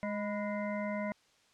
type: harmonic tone with a mistuned harmonic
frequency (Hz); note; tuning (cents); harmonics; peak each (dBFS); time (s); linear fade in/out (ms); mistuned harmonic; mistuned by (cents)
207.7; G#3; 0; 1 / 3 / 5 / 7 / 9 / 10; -36 / -37 / -43 / -49 / -51 / -44; 0.03-1.12; 0; 5; -72
effects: white hiss -67 dBFS RMS until 1.53 s + low-pass 6000 Hz 12 dB/octave